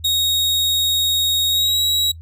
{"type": "tone with pitch glide", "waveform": "40% pulse", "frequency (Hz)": [3760, 3863], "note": ["A#7", "B7"], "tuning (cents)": [14, -39], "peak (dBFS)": -14, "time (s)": [0.04, 2.12], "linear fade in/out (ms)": 10, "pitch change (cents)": 47, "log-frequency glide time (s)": [1.49, 1.82], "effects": ["noise-tail reverb RT60 0.1 s tail -22 dB re dry", "added 82 Hz sine -34 dBFS peak until 2.21 s"]}